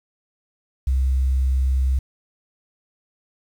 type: tone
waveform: sine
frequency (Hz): 65.7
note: C2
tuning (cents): +8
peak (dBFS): -15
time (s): 0.87-1.99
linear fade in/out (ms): 5
effects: tanh soft clip ceiling -13 dBFS + 8-bit